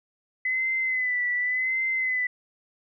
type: tone with vibrato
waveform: sine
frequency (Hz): 2017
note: B6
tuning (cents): +36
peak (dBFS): -23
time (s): 0.45-2.27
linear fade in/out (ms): 5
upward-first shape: sine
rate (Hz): 0.89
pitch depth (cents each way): 48
effects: none